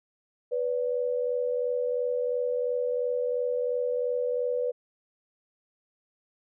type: tone pair together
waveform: sine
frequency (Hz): 493.9 / 576.8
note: B4 / D5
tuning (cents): 0 / -31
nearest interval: minor third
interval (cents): 269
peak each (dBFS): -26 / -32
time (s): 0.51-4.72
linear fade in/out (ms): 20
effects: none